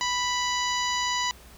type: harmonic tone with a mistuned harmonic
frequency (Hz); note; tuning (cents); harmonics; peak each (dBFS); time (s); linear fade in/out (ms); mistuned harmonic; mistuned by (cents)
987.8; B5; 0; 1 / 2 / 3 / 4 / 5 / 6 / 7; -28 / -31 / -33 / -34 / -35 / -36 / -36; 0.01-1.31; 0; 5; -23
effects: added 60 Hz sine -51 dBFS peak until 1.57 s + pink hiss -51 dBFS RMS until 1.57 s